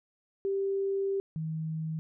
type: tone pair in turn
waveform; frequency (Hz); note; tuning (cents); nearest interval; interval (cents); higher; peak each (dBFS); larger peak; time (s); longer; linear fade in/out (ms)
sine; 392 / 158.83; G4 / D#3; 0 / +36; octave + major third; 1564; first; -27 / -31; first; 0.45-1.2 / 1.36-1.99; first; 0
effects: none